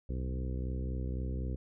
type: harmonic tone with a mistuned harmonic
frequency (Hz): 63.9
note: C2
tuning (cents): -40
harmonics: 1 / 2 / 3 / 4 / 5 / 6 / 7 / 8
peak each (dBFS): -34 / -40 / -44 / -46 / -48 / -50 / -51 / -52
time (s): 0.09-1.56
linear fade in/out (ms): 5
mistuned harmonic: 1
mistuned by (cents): +53
effects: none